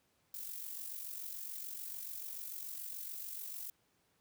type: noise with amplitude modulation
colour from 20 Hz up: violet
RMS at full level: -42 dBFS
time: 0.34-3.7 s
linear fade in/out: 2 ms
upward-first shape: sine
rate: 46.9 Hz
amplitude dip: 55%
effects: pink hiss -75 dBFS RMS until 4.2 s + high-pass 80 Hz 12 dB/octave